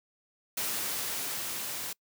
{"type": "noise with level ramp", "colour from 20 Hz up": "white", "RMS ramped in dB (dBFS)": [-32, -37], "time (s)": [0.57, 1.93], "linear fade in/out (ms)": 5, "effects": ["noise-tail reverb RT60 0.1 s tail -26 dB re dry", "high-pass 100 Hz 12 dB/octave"]}